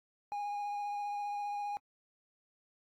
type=tone with vibrato; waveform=triangle; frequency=820 Hz; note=G#5; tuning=22 cents flat; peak=-33 dBFS; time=0.32-1.77 s; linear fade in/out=0 ms; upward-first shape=sine; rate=15 Hz; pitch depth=14 cents each way; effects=AAC 64 kbps